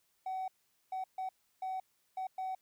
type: tone bursts at uneven times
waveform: triangle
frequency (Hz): 754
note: F#5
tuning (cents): +32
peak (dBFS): -32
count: 6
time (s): 0.26-0.48 / 0.92-1.04 / 1.18-1.29 / 1.62-1.8 / 2.17-2.27 / 2.38-2.55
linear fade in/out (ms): 5
effects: tanh soft clip ceiling -31 dBFS + white hiss -75 dBFS RMS until 2.61 s